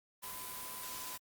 sine tone in noise, 1010 Hz, B5, 39 cents sharp, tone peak -50 dBFS, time 0.22-1.18 s, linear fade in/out 20 ms, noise white, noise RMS -44 dBFS, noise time 0.22-1.18 s, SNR -9 dB, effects Opus 32 kbps

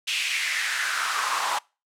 pink noise with high-pass filter sweep, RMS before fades -26 dBFS, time 0.07-1.59 s, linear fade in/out 10 ms, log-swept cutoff 2800 to 900 Hz, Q 3.8, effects noise-tail reverb RT60 0.3 s tail -25 dB re dry + low-pass 9000 Hz 12 dB/octave

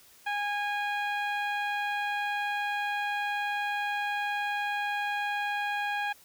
15% pulse tone with low-pass filter, 821 Hz, G#5, 20 cents flat, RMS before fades -31 dBFS, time 0.26-6.13 s, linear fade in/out 10 ms, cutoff 2400 Hz, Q 0.74, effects white hiss -57 dBFS RMS until 6.24 s

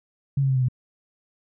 sine tone with pitch steps, 138.59 / 135.27 / 132.03 / 128.86 / 125.77 Hz, C#3 / C#3 / C3 / C3 / B2, 0 / -42 / +16 / -26 / +32 cents, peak -18 dBFS, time 0.37-0.685 s, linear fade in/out 5 ms, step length 63 ms, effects none

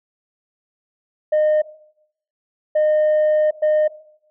sine tone bursts at uneven times, 612 Hz, D#5, 29 cents flat, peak -11 dBFS, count 3, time 1.32-1.62 / 2.75-3.51 / 3.62-3.88 s, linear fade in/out 10 ms, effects noise-tail reverb RT60 0.7 s tail -17 dB re dry + tanh soft clip ceiling -12 dBFS

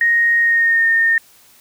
sine tone with pitch glide, 1867 to 1828.6 Hz, A#6 to A#6, +2 to -34 cents, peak -11 dBFS, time 0.01-1.18 s, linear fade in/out 2 ms, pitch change -36 cents, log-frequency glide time 0.4-0.87 s, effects white hiss -49 dBFS RMS until 1.6 s

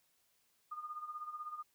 sine tone with tremolo, 1221 Hz, D#6, 33 cents flat, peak -39 dBFS, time 0.71-1.63 s, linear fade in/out 10 ms, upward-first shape sine, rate 16 Hz, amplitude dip 70%, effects white hiss -75 dBFS RMS until 1.74 s

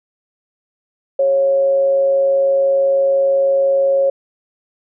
sine tone with frequency modulation, 548 Hz, C#5, 20 cents flat, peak -11 dBFS, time 1.19-4.1 s, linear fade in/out 5 ms, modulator 150 Hz, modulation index 0.2, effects none

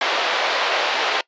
pink band-pass noise, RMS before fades -21 dBFS, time 0.01-1.21 s, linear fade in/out 2 ms, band 500 to 4300 Hz, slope 24 dB/octave, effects noise-tail reverb RT60 0.1 s tail -22 dB re dry + resampled to 16000 Hz

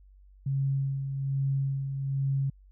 sine tone with tremolo, 136.8 Hz, C#3, 23 cents flat, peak -24 dBFS, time 0.46-2.5 s, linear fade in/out 5 ms, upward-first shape sine, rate 1.2 Hz, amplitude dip 50%, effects added 48 Hz sine -52 dBFS peak until 2.71 s

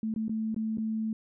sine tone with dropouts, 220 Hz, A3, in tune, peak -28 dBFS, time 0.03-1.13 s, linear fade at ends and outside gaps 2 ms, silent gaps 0.14-0.161 / 0.282-0.294 / 0.545-0.563 / 0.773-0.782 s, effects none

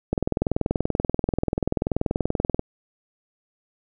click train, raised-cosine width 2 ms, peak -8 dBFS, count 52, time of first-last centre 0.13-2.594 s, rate 20.7 Hz, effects none

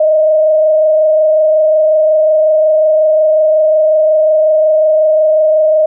sine tone with frequency modulation, 622.3 Hz, D#5, in tune, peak -6 dBFS, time 0-5.86 s, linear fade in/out 5 ms, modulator 25.5 Hz, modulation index 0.46, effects none

